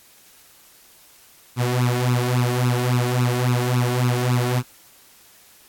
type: tone with flanger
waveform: sawtooth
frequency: 123.47 Hz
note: B2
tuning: in tune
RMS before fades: -20 dBFS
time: 1.56-4.63 s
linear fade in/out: 50 ms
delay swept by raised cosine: 0.76 to 2.86 ms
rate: 3.6 Hz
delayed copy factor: +0.9
effects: white hiss -51 dBFS RMS until 5.68 s + AAC 64 kbps